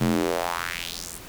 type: tone with high-pass filter sweep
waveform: square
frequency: 42.91 Hz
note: F1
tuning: 30 cents flat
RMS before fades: -27 dBFS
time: 0-1.19 s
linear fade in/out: 20 ms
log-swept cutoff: 150 to 10000 Hz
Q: 2.5
effects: pink hiss -42 dBFS RMS until 1.28 s